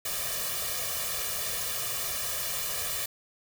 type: noise with comb filter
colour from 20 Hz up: white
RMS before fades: -32 dBFS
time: 0.05-3.06 s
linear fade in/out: 5 ms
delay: 1.7 ms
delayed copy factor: +1
effects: none